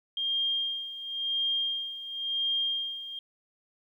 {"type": "tone with tremolo", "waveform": "sine", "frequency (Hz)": 3211, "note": "G7", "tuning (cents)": 41, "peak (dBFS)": -25, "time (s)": [0.17, 3.19], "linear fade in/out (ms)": 2, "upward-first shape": "sine", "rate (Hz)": 0.95, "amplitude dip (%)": 75, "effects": ["11-bit"]}